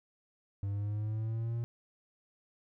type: linear sweep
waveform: triangle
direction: up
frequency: 98.8 to 118.4 Hz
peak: -30 dBFS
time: 0.63-1.64 s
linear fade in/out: 0 ms
effects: none